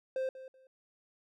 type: tone with echo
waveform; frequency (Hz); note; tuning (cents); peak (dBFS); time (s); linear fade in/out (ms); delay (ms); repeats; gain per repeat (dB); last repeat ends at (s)
triangle; 523.3; C5; 0; -29; 0.16-0.29; 2; 190; 2; -14; 0.67
effects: none